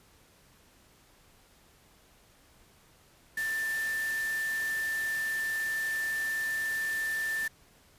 sine tone in noise, 1776 Hz, A6, 16 cents sharp, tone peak -29 dBFS, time 3.37-7.48 s, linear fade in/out 5 ms, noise white, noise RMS -42 dBFS, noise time 3.37-7.48 s, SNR +10 dB, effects pink hiss -61 dBFS RMS until 7.98 s + resampled to 32000 Hz

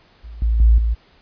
sine tone with level steps, 56.2 Hz, A1, 37 cents sharp, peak -32 / -14 / -8 / -15 dBFS, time 0.23-0.95 s, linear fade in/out 20 ms, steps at 0.42 / 0.6 / 0.78 s, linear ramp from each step 2 ms, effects pink hiss -53 dBFS RMS until 1.21 s + resampled to 11025 Hz

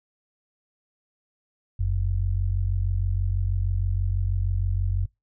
sine tone pair together, 46.25 / 92.5 Hz, F#1 / F#2, 0 / 0 cents, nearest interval octave, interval 1200 cents, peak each -24 dBFS, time 1.79-5.06 s, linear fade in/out 10 ms, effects noise-tail reverb RT60 0.2 s tail -25 dB re dry

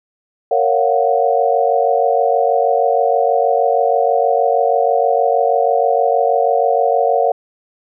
sine chord, Gb major seventh, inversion first, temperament just, 462.5 / 555 / 693.7 / 740 Hz, Bb4 / Db5 / F5 / Gb5, -14 / +2 / -12 / 0 cents, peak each -17 dBFS, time 0.51-7.32 s, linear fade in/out 5 ms, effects none

